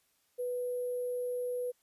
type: tone with sample-and-hold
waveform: sine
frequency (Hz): 493.9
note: B4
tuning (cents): 0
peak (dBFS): -32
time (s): 0.38-1.72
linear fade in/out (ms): 20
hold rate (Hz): 11025
effects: white hiss -73 dBFS RMS until 1.82 s + resampled to 32000 Hz